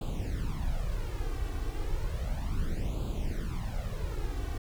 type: noise with flanger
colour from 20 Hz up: brown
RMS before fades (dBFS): -32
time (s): 0.01-4.58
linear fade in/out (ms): 5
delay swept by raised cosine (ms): 0.26 to 2.66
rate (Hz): 0.33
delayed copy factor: +0.8
effects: none